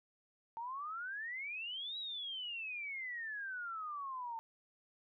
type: exponential two-way sweep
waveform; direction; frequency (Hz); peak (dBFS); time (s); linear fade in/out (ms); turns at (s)
sine; up then down; 895 to 3915 to 895; -40; 0.57-4.39; 0; 1.98
effects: none